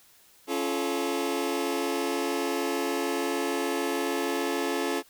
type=chord; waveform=sawtooth; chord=Db augmented; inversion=none; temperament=just; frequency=277.2 / 346.5 / 433.1 Hz; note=Db4 / F4 / A4; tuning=0 / -14 / -27 cents; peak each=-27 dBFS; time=0.47-5.03 s; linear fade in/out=50 ms; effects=white hiss -58 dBFS RMS until 5.09 s